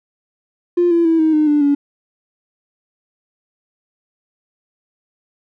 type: tone with pitch steps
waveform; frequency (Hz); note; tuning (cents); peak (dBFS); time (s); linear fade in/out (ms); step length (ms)
triangle; 350 / 338.3 / 326.9 / 316 / 305.4 / 295.2 / 285.3; F4 / E4 / E4 / D#4 / D#4 / D4 / C#4; +4 / +45 / -14 / +27 / -32 / +9 / +50; -7; 0.77-1.75; 10; 140
effects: tanh soft clip ceiling -8 dBFS